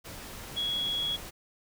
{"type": "tone in noise", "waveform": "sine", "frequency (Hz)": 3338, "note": "G#7", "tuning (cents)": 8, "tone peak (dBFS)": -28, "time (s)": [0.56, 1.17], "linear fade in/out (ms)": 20, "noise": "pink", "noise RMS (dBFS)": -43, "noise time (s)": [0.04, 1.31], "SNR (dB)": 12, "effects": []}